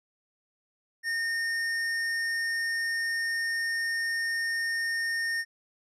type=tone with hard clipping; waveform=sine; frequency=1832 Hz; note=A#6; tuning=31 cents flat; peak=-29 dBFS; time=1.03-5.45 s; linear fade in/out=50 ms; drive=13 dB; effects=low-pass 11000 Hz 12 dB/octave